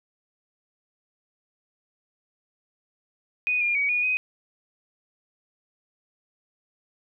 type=tone with pitch steps; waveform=sine; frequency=2484 / 2412 / 2260 / 2451 / 2508 Hz; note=D#7 / D7 / C#7 / D#7 / D#7; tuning=-3 / +46 / +33 / -27 / +13 cents; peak=-21 dBFS; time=3.47-4.17 s; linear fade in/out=0 ms; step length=140 ms; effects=none